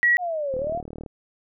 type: tone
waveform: sine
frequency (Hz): 1920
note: B6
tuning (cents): -49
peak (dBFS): -15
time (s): 0.03-0.17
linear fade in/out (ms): 0
type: linear two-way sweep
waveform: sine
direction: down then up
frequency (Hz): 739 to 505 to 739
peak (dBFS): -24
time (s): 0.18-0.82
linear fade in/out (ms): 50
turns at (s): 0.57
type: click train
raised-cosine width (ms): 2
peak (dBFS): -23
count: 21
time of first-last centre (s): 0.54-1.062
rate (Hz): 38.3
effects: none